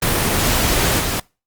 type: noise with level steps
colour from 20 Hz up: pink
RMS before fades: -17 / -21 dBFS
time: 0.02-1.2 s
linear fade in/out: 5 ms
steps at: 0.99 s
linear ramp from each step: 20 ms
effects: noise-tail reverb RT60 0.3 s tail -25 dB re dry + Opus 24 kbps